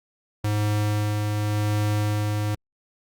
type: tone with tremolo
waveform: square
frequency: 105 Hz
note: G#2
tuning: 19 cents sharp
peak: -21 dBFS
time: 0.44-2.55 s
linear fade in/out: 5 ms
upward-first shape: sine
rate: 0.89 Hz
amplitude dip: 25%
effects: Opus 48 kbps